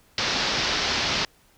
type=low-pass noise; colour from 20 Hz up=white; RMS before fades=-25 dBFS; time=0.18-1.25 s; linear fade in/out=2 ms; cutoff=5500 Hz; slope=48 dB/octave; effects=pink hiss -59 dBFS RMS until 1.57 s